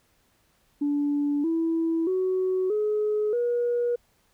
sine tone with pitch steps, 289.1 / 328.3 / 372.8 / 423.3 / 480.6 Hz, D4 / E4 / F#4 / G#4 / B4, -27 / -7 / +13 / +33 / -47 cents, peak -21 dBFS, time 0.81-3.96 s, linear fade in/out 10 ms, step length 630 ms, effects tanh soft clip ceiling -18 dBFS + pink hiss -66 dBFS RMS until 4.33 s

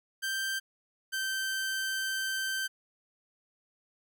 sawtooth tone pair in turn, 1568 / 1553.6 Hz, G6 / G6, 0 / -16 cents, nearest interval unison, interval 16 cents, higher first, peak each -27 dBFS, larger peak neither, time 0.22-0.6 / 1.12-2.68 s, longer second, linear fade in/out 20 ms, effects none

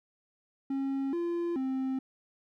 triangle tone with pitch steps, 271.8 / 343.3 / 263.4 Hz, C#4 / F4 / C4, -34 / -30 / +12 cents, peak -27 dBFS, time 0.7-1.99 s, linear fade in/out 5 ms, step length 430 ms, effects none

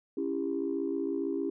sine chord, C# diminished, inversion none, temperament just, 277.2 / 332.6 / 399.1 Hz, C#4 / E4 / G4, 0 / +16 / +31 cents, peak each -33 dBFS, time 0.17-1.5 s, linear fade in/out 5 ms, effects tanh soft clip ceiling -21 dBFS

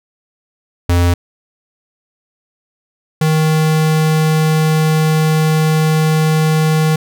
square tone pair in turn, 87.31 / 156.74 Hz, F2 / D#3, 0 / +13 cents, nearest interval minor seventh, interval 1013 cents, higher second, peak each -10 / -11 dBFS, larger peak first, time 0.89-1.14 / 3.21-6.96 s, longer second, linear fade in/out 5 ms, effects none

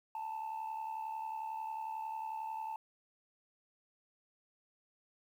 sine tone with amplitude modulation, 883 Hz, A5, 6 cents sharp, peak -33 dBFS, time 0.15-2.76 s, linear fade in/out 2 ms, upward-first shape sine, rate 71.1 Hz, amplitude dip 70%, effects tanh soft clip ceiling -35 dBFS + 11-bit

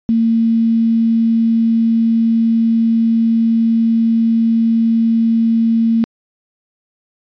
sine tone with quantisation, 227.6 Hz, A#3, 41 cents flat, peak -10 dBFS, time 0.09-6.04 s, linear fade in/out 0 ms, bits 6, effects resampled to 11025 Hz

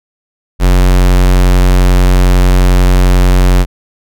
square tone, 45.6 Hz, F#1, 24 cents flat, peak -5 dBFS, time 0.59-3.66 s, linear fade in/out 50 ms, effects none

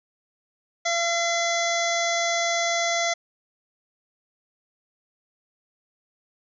harmonic tone, 681 Hz, F5, 44 cents flat, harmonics 1 / 2 / 3 / 5 / 6 / 7 / 8 / 9 / 10, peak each -25 / -33 / -27 / -32 / -36 / -39 / -37 / -30 / -40 dBFS, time 0.85-3.14 s, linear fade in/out 10 ms, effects none

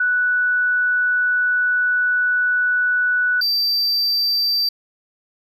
sine / triangle tone pair in turn, 1480 / 4672 Hz, F#6 / D8, 0 / -10 cents, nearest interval octave + minor sixth, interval 1990 cents, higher second, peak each -15 dBFS, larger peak neither, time 0-3.41 / 3.41-4.69 s, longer first, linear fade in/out 5 ms, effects none

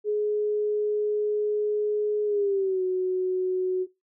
sine tone with pitch glide, 420 to 369.9 Hz, G#4 to F#4, +19 to 0 cents, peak -22 dBFS, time 0.04-3.87 s, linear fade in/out 50 ms, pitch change -219 cents, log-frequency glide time 2.25-2.83 s, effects noise-tail reverb RT60 0.2 s tail -19 dB re dry

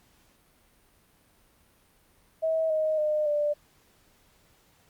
sine tone with pitch steps, 643 / 625.1 / 607.6 / 590.7 Hz, E5 / D#5 / D#5 / D5, -43 / +8 / -41 / +10 cents, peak -23 dBFS, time 2.42-3.54 s, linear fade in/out 20 ms, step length 280 ms, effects pink hiss -63 dBFS RMS until 4.89 s + Opus 48 kbps

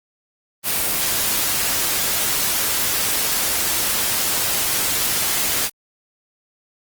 white noise, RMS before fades -20 dBFS, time 0.63-5.7 s, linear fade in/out 50 ms, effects Opus 24 kbps

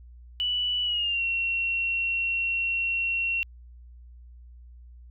sine tone with pitch glide, 2960 to 2730 Hz, F#7 to F7, 0 to -40 cents, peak -24 dBFS, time 0.4-3.43 s, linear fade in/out 0 ms, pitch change -140 cents, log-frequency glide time 0.83-1.23 s, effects added 60 Hz sine -45 dBFS peak until 5.1 s

